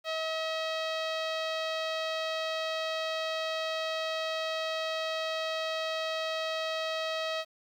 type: tone with low-pass filter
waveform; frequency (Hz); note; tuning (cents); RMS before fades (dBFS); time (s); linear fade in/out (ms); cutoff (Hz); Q
sawtooth; 640; D#5; +49; -33; 0.04-7.45; 50; 4000; 2.4
effects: 10-bit